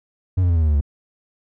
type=tone with pitch steps; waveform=triangle; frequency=92.5 / 88.58 / 84.82 / 81.23 / 77.78 / 74.49 / 71.33 Hz; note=F#2 / F2 / E2 / E2 / D#2 / D2 / D2; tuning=0 / +25 / +50 / -25 / 0 / +25 / -50 cents; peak=-12 dBFS; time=0.37-0.811 s; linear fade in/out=10 ms; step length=63 ms; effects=none